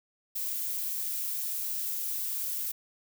violet noise, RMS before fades -33 dBFS, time 0.35-2.72 s, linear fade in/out 10 ms, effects none

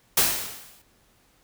white noise with exponential decay, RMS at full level -17 dBFS, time 0.17-0.82 s, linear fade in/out 5 ms, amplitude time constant 140 ms, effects pink hiss -62 dBFS RMS until 1.43 s

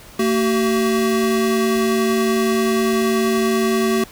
square tone pair together, 226.1 / 380.3 Hz, A3 / F#4, +47 / +48 cents, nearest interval major sixth, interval 901 cents, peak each -19 dBFS, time 0.19-4.04 s, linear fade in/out 5 ms, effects pink hiss -42 dBFS RMS until 4.11 s

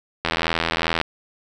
click train, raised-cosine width 0.3 ms, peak -4 dBFS, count 64, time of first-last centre 0.25-1.014 s, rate 82.5 Hz, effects none

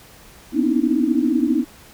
sine tone cluster, 242.6 / 254.6 / 283.2 / 308.3 / 323.5 Hz, B3 / C4 / C#4 / D#4 / E4, -31 / -47 / +37 / -16 / -32 cents, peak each -22 dBFS, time 0.52-1.65 s, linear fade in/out 50 ms, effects pink hiss -46 dBFS RMS until 1.93 s

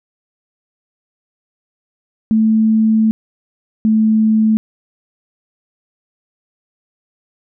sine tone pair in turn, 219.9 / 218.5 Hz, A3 / A3, -1 / -12 cents, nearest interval unison, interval 11 cents, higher first, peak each -9 dBFS, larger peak neither, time 2.31-3.11 / 3.85-4.57 s, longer first, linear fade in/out 0 ms, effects none

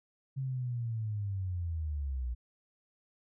sine linear sweep, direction down, 135.7 to 58.27 Hz, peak -32 dBFS, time 0.36-2.35 s, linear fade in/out 20 ms, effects none

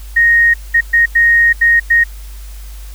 sine tone bursts at uneven times, 1864.7 Hz, A#6, in tune, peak -6 dBFS, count 6, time 0.16-0.54 / 0.74-0.81 / 0.93-1.06 / 1.15-1.53 / 1.61-1.8 / 1.9-2.04 s, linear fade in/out 10 ms, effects added 50 Hz sine -27 dBFS peak until 2.94 s + white hiss -41 dBFS RMS until 2.94 s

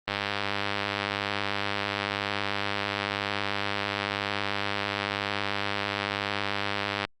click train, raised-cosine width 0.3 ms, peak -11 dBFS, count 705, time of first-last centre 0.08-7.05 s, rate 101 Hz, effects Opus 24 kbps

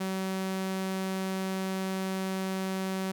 sawtooth tone, 189.9 Hz, F#3, 45 cents sharp, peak -26 dBFS, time 0-3.12 s, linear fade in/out 10 ms, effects none

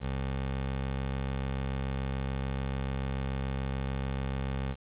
20% pulse tone, 66.9 Hz, C2, 39 cents sharp, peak -26 dBFS, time 0-4.76 s, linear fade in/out 50 ms, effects resampled to 8000 Hz + 9-bit

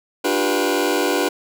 sawtooth chord, G dominant seventh, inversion second, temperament just, 294 / 352.8 / 392 / 490 Hz, D4 / F4 / G4 / B4, +2 / +18 / 0 / -14 cents, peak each -19 dBFS, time 0.24-1.29 s, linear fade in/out 10 ms, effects none

